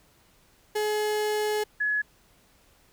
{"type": "tone pair in turn", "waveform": ["35% pulse", "sine"], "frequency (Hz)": [423.7, 1694.8], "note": ["G#4", "G#6"], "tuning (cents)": [35, 35], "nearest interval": "2 octaves", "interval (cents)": 2400, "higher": "second", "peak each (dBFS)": -23, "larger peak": "neither", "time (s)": [[0.75, 1.64], [1.8, 2.02]], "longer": "first", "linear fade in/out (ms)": 10, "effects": ["pink hiss -61 dBFS RMS until 2.92 s"]}